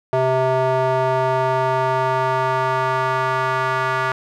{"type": "tone with band-pass filter sweep", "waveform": "square", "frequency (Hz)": 130.3, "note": "C3", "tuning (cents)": -7, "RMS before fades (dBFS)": -19, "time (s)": [0.13, 4.12], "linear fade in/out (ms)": 0, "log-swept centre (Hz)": [670, 1300], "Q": 2, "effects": []}